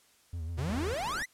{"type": "tone with vibrato", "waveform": "triangle", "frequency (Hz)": 82.41, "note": "E2", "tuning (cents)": 0, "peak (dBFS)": -32, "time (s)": [0.33, 0.94], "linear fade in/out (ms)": 5, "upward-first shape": "sine", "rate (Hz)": 6.9, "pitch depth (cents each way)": 81}
{"type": "exponential sweep", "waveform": "45% pulse", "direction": "up", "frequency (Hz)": [111.6, 2117], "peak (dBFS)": -32, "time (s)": [0.57, 1.26], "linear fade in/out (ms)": 20}
{"type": "low-pass noise", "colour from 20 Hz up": "pink", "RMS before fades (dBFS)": -43, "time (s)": [0.68, 1.23], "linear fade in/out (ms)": 5, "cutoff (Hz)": 2300, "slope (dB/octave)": 24}
{"effects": ["white hiss -64 dBFS RMS until 1.33 s", "low-pass 11000 Hz 12 dB/octave"]}